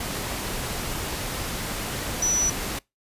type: tone in noise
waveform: sine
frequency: 5920 Hz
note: F#8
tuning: in tune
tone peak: -20 dBFS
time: 2.22-2.5 s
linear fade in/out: 5 ms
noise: pink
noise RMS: -30 dBFS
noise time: 0-2.79 s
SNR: +7 dB
effects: noise-tail reverb RT60 0.2 s tail -24 dB re dry + resampled to 32000 Hz